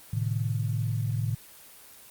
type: chord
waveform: sine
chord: A diminished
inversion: none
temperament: equal with one note detuned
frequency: 110 / 130.81 / 152.27 Hz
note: A2 / C3 / Eb3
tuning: 0 / 0 / -37 cents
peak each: -27 / -33 / -33 dBFS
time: 0.13-1.35 s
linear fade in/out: 5 ms
effects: white hiss -50 dBFS RMS until 2.1 s + Opus 24 kbps